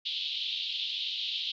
white band-pass noise, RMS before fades -34 dBFS, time 0.05-1.52 s, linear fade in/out 10 ms, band 3000 to 3900 Hz, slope 48 dB/octave, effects none

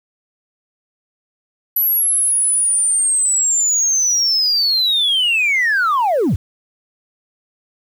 sine linear sweep, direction down, 11910 to 58.4 Hz, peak -11 dBFS, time 1.76-6.36 s, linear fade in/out 5 ms, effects tanh soft clip ceiling -11 dBFS + 7-bit

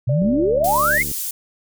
sine exponential sweep, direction up, 116.54 to 2217 Hz, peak -15 dBFS, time 0.07-1.03 s, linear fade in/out 10 ms
sine tone with pitch glide, 587.3 to 596.2 Hz, D5 to D5, 0 to +26 cents, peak -23 dBFS, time 0.09-0.98 s, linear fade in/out 5 ms, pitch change +26 cents, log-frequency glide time 0.55-0.84 s
click train, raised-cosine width 3 ms, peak -20 dBFS, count 66, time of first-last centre 0.22-1.114 s, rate 72.7 Hz
pink high-pass noise, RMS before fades -26 dBFS, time 0.64-1.31 s, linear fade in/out 5 ms, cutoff 9300 Hz, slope 12 dB/octave
effects none

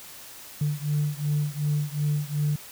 sine beating tone pair, 146.83 / 149.53 Hz, D3 / D3, 0 / +32 cents, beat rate 2.7 Hz, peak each -25 / -26 dBFS, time 0.61-2.56 s, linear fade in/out 5 ms, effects tanh soft clip ceiling -18 dBFS + white hiss -44 dBFS RMS until 2.71 s

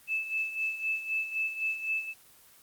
sine tone with tremolo, 2623 Hz, E7, 9 cents flat, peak -26 dBFS, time 0.07-2.14 s, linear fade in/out 50 ms, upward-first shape sine, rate 3.9 Hz, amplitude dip 65%, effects white hiss -57 dBFS RMS until 2.62 s + Opus 24 kbps

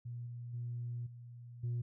sine tone with level steps, 120 Hz, B2, 49 cents flat, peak -40 / -42 / -37 / -48 / -32 dBFS, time 0.05-1.82 s, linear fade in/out 10 ms, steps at 0.26 / 0.53 / 1.06 / 1.63 s, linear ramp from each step 10 ms, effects tanh soft clip ceiling -32 dBFS

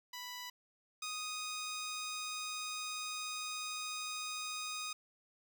10% pulse tone pair in turn, 987.8 / 1244.6 Hz, B5 / D#6, 0 / 0 cents, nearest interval major third, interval 400 cents, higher second, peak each -35 / -31 dBFS, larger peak second, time 0.13-0.5 / 1.02-4.93 s, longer second, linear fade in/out 5 ms, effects none

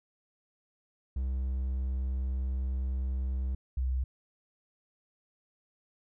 triangle / sine tone pair in turn, 64.9 / 64.19 Hz, C2 / C2, -13 / -32 cents, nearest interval unison, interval 19 cents, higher first, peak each -27 / -27 dBFS, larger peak neither, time 1.16-3.55 / 3.77-4.04 s, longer first, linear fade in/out 5 ms, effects none

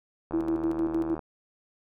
click train, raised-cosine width 1 ms, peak -23 dBFS, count 70, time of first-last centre 0.31-1.192 s, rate 78.2 Hz
sine tone with tremolo, 329.6 Hz, E4, in tune, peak -23 dBFS, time 0.33-1.15 s, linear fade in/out 10 ms, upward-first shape square, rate 6.5 Hz, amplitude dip 55%
effects none

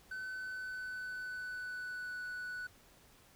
triangle tone with pitch glide, 1518 to 1481.6 Hz, F#6 to F#6, +44 to +2 cents, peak -38 dBFS, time 0.11-2.67 s, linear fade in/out 5 ms, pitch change -42 cents, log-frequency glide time 0.27-2.22 s, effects pink hiss -63 dBFS RMS until 3.35 s

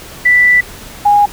sine tone pair in turn, 1975.5 / 821.5 Hz, B6 / G#5, 0 / -19 cents, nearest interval octave + minor third, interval 1519 cents, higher first, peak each -5 dBFS, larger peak neither, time 0.25-0.61 / 1.05-1.26 s, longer first, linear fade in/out 10 ms, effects pink hiss -32 dBFS RMS until 1.32 s

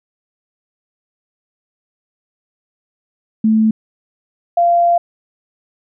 sine tone pair in turn, 219.3 / 690.6 Hz, A3 / F5, -6 / -20 cents, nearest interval octave + minor sixth, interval 1986 cents, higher second, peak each -9 dBFS, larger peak neither, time 3.44-3.71 / 4.57-4.98 s, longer second, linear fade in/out 5 ms, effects none

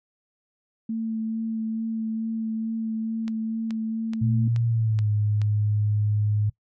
sine tone with vibrato, 223 Hz, A3, 23 cents sharp, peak -25 dBFS, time 0.89-4.48 s, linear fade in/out 5 ms, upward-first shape sine, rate 2.3 Hz, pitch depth 14 cents each way
click train, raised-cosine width 0.2 ms, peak -22 dBFS, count 6, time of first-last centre 3.28-5.417 s, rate 2.34 Hz
sine tone with pitch glide, 116.54 to 105.03 Hz, A#2 to G#2, 0 to +20 cents, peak -20 dBFS, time 4.21-6.5 s, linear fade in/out 10 ms, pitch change -180 cents, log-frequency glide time 4.66-5.09 s
effects noise-tail reverb RT60 0.1 s tail -21 dB re dry

